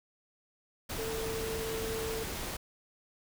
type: tone in noise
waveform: sine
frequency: 446.3 Hz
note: A4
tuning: 25 cents sharp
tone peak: -35 dBFS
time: 0.98-2.24 s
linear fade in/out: 10 ms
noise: pink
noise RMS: -38 dBFS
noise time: 0.89-2.57 s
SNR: 0 dB
effects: none